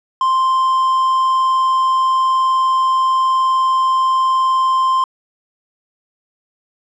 triangle tone, 1046.5 Hz, C6, in tune, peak -10 dBFS, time 0.21-5.04 s, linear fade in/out 2 ms, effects resampled to 22050 Hz

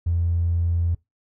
triangle tone, 85 Hz, F2, 46 cents flat, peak -15 dBFS, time 0.06-0.95 s, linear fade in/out 10 ms, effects noise-tail reverb RT60 0.2 s tail -26 dB re dry + tanh soft clip ceiling -16 dBFS

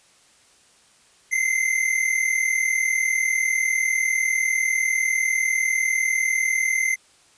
square tone pair together, 2055 / 2095 Hz, C7 / C7, -32 / +2 cents, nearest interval unison, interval 34 cents, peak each -23 dBFS, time 1.31-6.96 s, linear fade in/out 20 ms, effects white hiss -56 dBFS RMS until 7.37 s + resampled to 22050 Hz

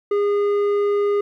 square tone with low-pass filter, 408.4 Hz, G#4, 29 cents flat, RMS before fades -19 dBFS, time 0.11-1.21 s, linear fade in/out 5 ms, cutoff 1200 Hz, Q 0.6, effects 10-bit

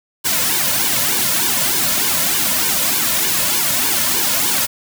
white noise with flanger, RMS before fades -17 dBFS, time 0.24-4.67 s, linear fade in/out 20 ms, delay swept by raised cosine 1.5 to 2.6 ms, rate 3.3 Hz, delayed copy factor -0.95, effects none

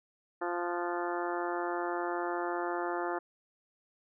harmonic tone with a mistuned harmonic, 174.61 Hz, F3, in tune, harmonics 2 / 3 / 4 / 5 / 6 / 7 / 8 / 9 / 10, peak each -35 / -41 / -38 / -39 / -43 / -42 / -43 / -48 / -45 dBFS, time 0.41-3.19 s, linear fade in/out 10 ms, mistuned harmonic 9, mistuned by -66 cents, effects none

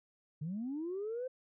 sine linear sweep, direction up, 141.6 to 523.3 Hz, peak -35 dBFS, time 0.41-1.28 s, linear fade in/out 10 ms, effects tanh soft clip ceiling -32 dBFS

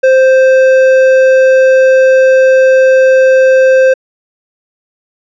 sine tone with hard clipping, 523.3 Hz, C5, in tune, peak -5 dBFS, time 0.03-3.94 s, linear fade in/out 10 ms, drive 8 dB, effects resampled to 16000 Hz

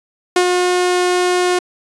sawtooth tone with ADSR envelope, 359.8 Hz, F#4, 48 cents flat, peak -5 dBFS, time 0.36-1.59 s, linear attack 4 ms, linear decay 76 ms, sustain -4 dB, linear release 6 ms, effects resampled to 24000 Hz

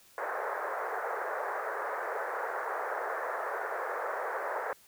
pink band-pass noise, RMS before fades -35 dBFS, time 0.18-4.73 s, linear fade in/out 0 ms, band 440 to 1800 Hz, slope 48 dB/octave, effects white hiss -60 dBFS RMS until 4.87 s

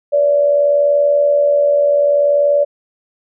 sine tone with amplitude modulation, 577 Hz, D5, 31 cents flat, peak -7 dBFS, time 0.12-2.65 s, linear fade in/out 20 ms, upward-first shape sine, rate 80.6 Hz, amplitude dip 50%, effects none

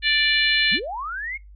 harmonic tone, 587.3 Hz, D5, in tune, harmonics 3 / 4 / 5 / 6 / 7, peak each -22 / -23 / -24 / -25 / -25 dBFS, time 0.02-0.8 s, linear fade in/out 50 ms
sine linear sweep, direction up, 130.8 to 2218 Hz, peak -27 dBFS, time 0.71-1.38 s, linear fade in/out 20 ms
effects noise-tail reverb RT60 0.2 s tail -23 dB re dry + added 50 Hz sine -42 dBFS peak until 1.55 s

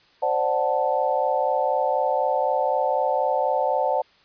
sine chord, D dominant seventh, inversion third, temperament equal, 523.3 / 587.3 / 740 / 880 Hz, C5 / D5 / F#5 / A5, 0 / 0 / 0 / 0 cents, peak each -25 dBFS, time 0.22-4.02 s, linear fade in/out 10 ms, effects white hiss -57 dBFS RMS until 4.24 s + resampled to 11025 Hz

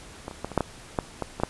clicks, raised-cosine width 1 ms, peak -19 / -24 / -15 / -22 / -6 / -10 / -9 / -13 / -16 / -7 dBFS, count 10, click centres 0.281 / 0.312 / 0.446 / 0.517 / 0.577 / 0.607 / 0.988 / 1.223 / 1.4 / 1.435 s, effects pink hiss -46 dBFS RMS until 1.49 s + resampled to 24000 Hz

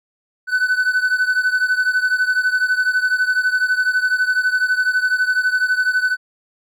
triangle beating tone pair, 1500 / 1512 Hz, F#6 / F#6, +23 / +37 cents, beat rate 12 Hz, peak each -15 / -18 dBFS, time 0.47-6.17 s, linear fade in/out 50 ms, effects none

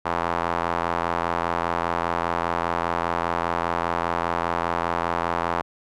sawtooth tone with band-pass filter, 85 Hz, F2, 46 cents flat, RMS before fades -25 dBFS, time 0.05-5.62 s, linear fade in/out 10 ms, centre 1000 Hz, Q 1.8, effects none

